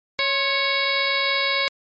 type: harmonic tone with a mistuned harmonic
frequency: 554.4 Hz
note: C#5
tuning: in tune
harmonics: 1 / 2 / 3 / 4 / 5 / 6 / 7 / 8 / 9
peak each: -28 / -28 / -30 / -23 / -34 / -32 / -26 / -30 / -33 dBFS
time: 0.19-1.68 s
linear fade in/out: 0 ms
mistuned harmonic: 2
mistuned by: -60 cents
effects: MP3 32 kbps